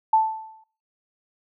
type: tone with exponential decay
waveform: sine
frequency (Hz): 880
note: A5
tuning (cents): 0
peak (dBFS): -12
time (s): 0.13-0.64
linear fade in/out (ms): 5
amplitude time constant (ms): 110
effects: noise-tail reverb RT60 0.6 s tail -24 dB re dry